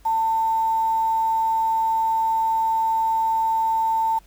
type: tone with quantisation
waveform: sine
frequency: 895 Hz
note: A5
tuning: 29 cents sharp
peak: -18 dBFS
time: 0.05-4.19 s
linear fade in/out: 10 ms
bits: 7
effects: added 46 Hz sine -50 dBFS peak until 4.26 s + pink hiss -57 dBFS RMS until 4.26 s